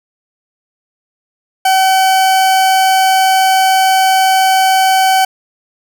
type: tone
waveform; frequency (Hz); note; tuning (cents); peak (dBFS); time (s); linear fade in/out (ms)
40% pulse; 761; F#5; +48; -7; 1.65-5.25; 5
effects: none